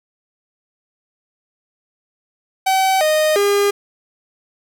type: tone with pitch steps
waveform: 45% pulse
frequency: 764 / 618 / 404.9 Hz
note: G5 / D#5 / G#4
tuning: -45 / -12 / -44 cents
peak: -13 dBFS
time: 2.66-3.71 s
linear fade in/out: 10 ms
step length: 350 ms
effects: none